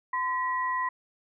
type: tone pair together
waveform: sine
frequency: 1020 / 1925.5 Hz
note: C6 / B6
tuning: -44 / -44 cents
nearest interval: major seventh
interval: 1100 cents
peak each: -27 / -32 dBFS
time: 0.13-0.89 s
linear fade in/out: 5 ms
effects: none